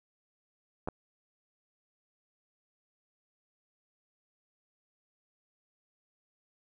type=clicks; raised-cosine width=1 ms; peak=-21 dBFS; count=2; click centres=0.875 / 0.886 s; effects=none